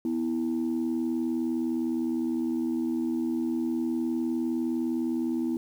sine tone pair together, 246.9 / 326.6 Hz, B3 / E4, 0 / -16 cents, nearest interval perfect fourth, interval 484 cents, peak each -27 dBFS, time 0.05-5.57 s, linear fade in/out 2 ms, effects tanh soft clip ceiling -21 dBFS + 9-bit

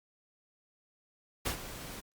pink noise with ADSR envelope, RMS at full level -31 dBFS, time 1.45-2.01 s, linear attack 16 ms, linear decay 95 ms, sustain -13 dB, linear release 15 ms, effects Opus 48 kbps

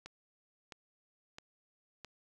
click train, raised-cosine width 0.2 ms, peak -29 dBFS, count 4, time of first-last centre 0.06-2.047 s, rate 1.51 Hz, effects none

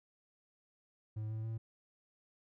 triangle tone with pitch steps, 108.2 / 110.15 / 112.15 Hz, A2 / A2 / A2, -29 / +2 / +34 cents, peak -35 dBFS, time 1.16-1.58 s, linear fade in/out 10 ms, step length 140 ms, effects none

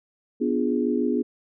sine chord, B diminished seventh, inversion none, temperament equal, 246.9 / 293.7 / 349.2 / 415.3 Hz, B3 / D4 / F4 / Ab4, 0 / 0 / 0 / 0 cents, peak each -24 / -27 / -28 / -27 dBFS, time 0.4-1.23 s, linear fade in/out 20 ms, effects none

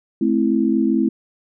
sine chord, A minor, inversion none, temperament equal with one note detuned, 216.7 / 261.6 / 329.6 Hz, A3 / C4 / E4, -26 / 0 / 0 cents, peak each -19 dBFS, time 0.21-1.09 s, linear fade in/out 5 ms, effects none

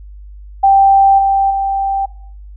sine tone with level steps, 784 Hz, G5, in tune, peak -5 / -9 / -13 dBFS, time 0.63-2.06 s, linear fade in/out 10 ms, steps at 1.18 / 1.5 s, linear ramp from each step 10 ms, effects noise-tail reverb RT60 0.6 s tail -19 dB re dry + added 50 Hz sine -31 dBFS peak until 2.56 s

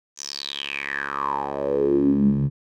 10% pulse tone with band-pass filter sweep, 70.2 Hz, C#2, 22 cents sharp, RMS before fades -23 dBFS, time 0.16-2.5 s, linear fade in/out 50 ms, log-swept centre 6500 to 140 Hz, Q 7.6, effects none

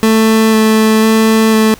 30% pulse tone with vibrato, 220 Hz, A3, in tune, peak -4 dBFS, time 0.03-1.74 s, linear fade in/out 0 ms, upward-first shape square, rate 1 Hz, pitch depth 9 cents each way, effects pink hiss -38 dBFS RMS until 1.79 s

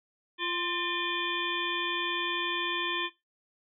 harmonic tone with a mistuned harmonic, 347 Hz, F4, 11 cents flat, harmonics 1 / 3 / 5 / 7 / 9 / 10, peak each -37 / -36 / -35 / -36 / -36 / -35 dBFS, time 0.38-3.1 s, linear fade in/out 50 ms, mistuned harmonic 5, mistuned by +53 cents, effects noise-tail reverb RT60 0.2 s tail -17 dB re dry

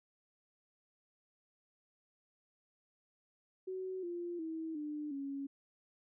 sine tone with pitch steps, 374.4 / 347.3 / 322.2 / 298.9 / 277.3 Hz, F#4 / F4 / E4 / D4 / C#4, +20 / -10 / -39 / +31 / +1 cents, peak -38 dBFS, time 3.67-5.47 s, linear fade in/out 10 ms, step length 360 ms, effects none

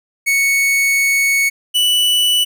45% pulse tone pair in turn, 2217 / 2965 Hz, C#7 / F#7, 0 / +3 cents, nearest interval perfect fourth, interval 503 cents, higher second, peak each -12 / -11 dBFS, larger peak second, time 0.26-1.5 / 1.74-2.45 s, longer first, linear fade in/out 20 ms, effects none

